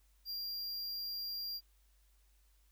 square tone, 4769 Hz, D8, 26 cents sharp, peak -39 dBFS, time 0.25-1.61 s, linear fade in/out 50 ms, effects added 50 Hz sine -66 dBFS peak until 2.71 s + white hiss -75 dBFS RMS until 2.71 s

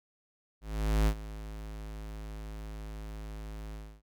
square tone with ADSR envelope, 53 Hz, G#1, 36 cents sharp, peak -23 dBFS, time 0.61-4.02 s, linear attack 460 ms, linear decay 71 ms, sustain -17 dB, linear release 280 ms, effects none

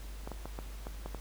clicks, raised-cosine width 1 ms, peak -26 dBFS, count 7, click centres 0.275 / 0.317 / 0.456 / 0.589 / 0.869 / 1.06 / 1.147 s, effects added 50 Hz sine -41 dBFS peak until 1.2 s + pink hiss -53 dBFS RMS until 1.2 s

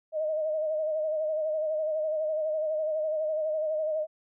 sine tone with vibrato, 622 Hz, D#5, 1 cent flat, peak -26 dBFS, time 0.12-4.07 s, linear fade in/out 50 ms, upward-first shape sine, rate 12 Hz, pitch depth 46 cents each way, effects none

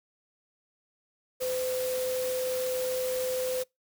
sine tone in noise, 510 Hz, C5, 44 cents flat, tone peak -28 dBFS, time 1.4-3.64 s, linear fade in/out 20 ms, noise white, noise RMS -38 dBFS, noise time 1.4-3.64 s, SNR +7 dB, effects noise-tail reverb RT60 0.2 s tail -26 dB re dry

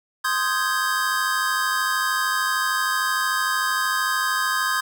square chord, Ab major seventh, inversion first, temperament equal, 1046.5 / 1244.5 / 1568 / 1661.2 Hz, C6 / Eb6 / G6 / Ab6, 0 / 0 / 0 / 0 cents, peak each -27 dBFS, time 0.24-4.81 s, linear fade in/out 10 ms, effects 9-bit

